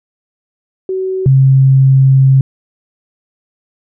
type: tone pair in turn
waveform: sine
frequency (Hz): 377 / 133.95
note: F#4 / C3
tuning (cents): +32 / +41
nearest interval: octave + tritone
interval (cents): 1791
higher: first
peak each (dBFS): -14 / -4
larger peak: second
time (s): 0.89-1.26 / 1.26-2.41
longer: second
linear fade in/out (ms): 2
effects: none